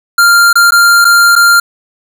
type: tone with dropouts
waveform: square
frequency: 1394 Hz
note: F6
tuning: 4 cents flat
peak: -4 dBFS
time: 0.18-1.6 s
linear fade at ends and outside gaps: 5 ms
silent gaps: 0.53-0.555 / 0.708-0.72 / 1.046-1.05 / 1.355-1.361 s
effects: none